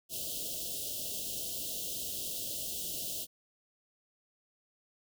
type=band-stop noise; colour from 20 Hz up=white; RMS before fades=-38 dBFS; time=0.09-3.27 s; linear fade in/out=50 ms; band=700 to 2800 Hz; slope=96 dB/octave; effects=none